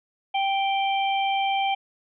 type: harmonic tone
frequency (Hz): 784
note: G5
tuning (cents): 0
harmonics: 1 / 3 / 4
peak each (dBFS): -22 / -30 / -31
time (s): 0.34-1.75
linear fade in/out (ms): 10
effects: none